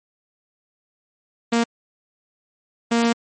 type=tone bursts at uneven times; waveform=sawtooth; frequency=233.1 Hz; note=A#3; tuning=in tune; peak=-12 dBFS; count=2; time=1.52-1.64 / 2.91-3.13 s; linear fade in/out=10 ms; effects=MP3 32 kbps